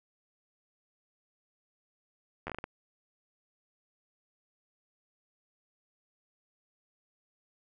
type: slowing click train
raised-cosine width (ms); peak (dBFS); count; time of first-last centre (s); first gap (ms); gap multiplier
0.5; -22; 7; 2.47-2.641; 11; 1.38
effects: none